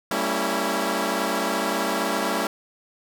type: chord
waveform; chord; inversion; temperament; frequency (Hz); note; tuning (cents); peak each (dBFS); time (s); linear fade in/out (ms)
10% pulse; G diminished seventh; none; equal with one note detuned; 196 / 227.6 / 277.2 / 329.6; G3 / Bb3 / Db4 / Fb4; 0 / -41 / 0 / 0; -20; 0.11-2.47; 2
effects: none